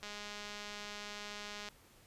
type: click train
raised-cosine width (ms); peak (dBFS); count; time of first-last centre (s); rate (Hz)
0.2; -28; 344; 0.03-1.687; 207
effects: pink hiss -63 dBFS RMS until 2.06 s + resampled to 32000 Hz